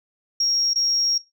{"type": "tone with dropouts", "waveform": "sine", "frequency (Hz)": 5588, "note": "F8", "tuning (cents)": 0, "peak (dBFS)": -17, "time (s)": [0.4, 1.18], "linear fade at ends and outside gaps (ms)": 5, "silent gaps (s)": [0.735, 0.757], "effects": ["noise-tail reverb RT60 0.2 s tail -18 dB re dry", "tanh soft clip ceiling -13 dBFS"]}